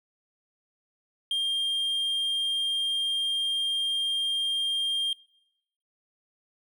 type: tone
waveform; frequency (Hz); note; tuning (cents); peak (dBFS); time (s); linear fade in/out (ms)
triangle; 3203; G7; +37; -23; 1.31-5.13; 2
effects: noise-tail reverb RT60 0.9 s tail -24 dB re dry